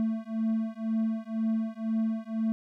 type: beating tone pair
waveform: triangle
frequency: 221.6 / 223.6 Hz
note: A3 / A3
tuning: +13 / +28 cents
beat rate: 2 Hz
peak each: -28 dBFS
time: 0-2.52 s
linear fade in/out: 0 ms
effects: none